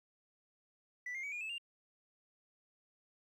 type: tone with pitch steps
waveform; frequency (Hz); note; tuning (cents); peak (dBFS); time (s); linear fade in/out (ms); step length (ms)
sine; 1975.5 / 2117 / 2269 / 2432 / 2607 / 2794; B6 / C7 / C#7 / D#7 / E7 / F7; 0 / +20 / +40 / -40 / -20 / 0; -37; 1.06-1.582; 5; 87
effects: tanh soft clip ceiling -38 dBFS + 12-bit